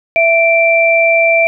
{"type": "tone pair together", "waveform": "sine", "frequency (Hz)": [663.4, 2349], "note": ["E5", "D7"], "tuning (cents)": [11, 0], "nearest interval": "octave + minor seventh", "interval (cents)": 2189, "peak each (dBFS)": -10, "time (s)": [0.16, 1.47], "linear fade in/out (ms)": 0, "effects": []}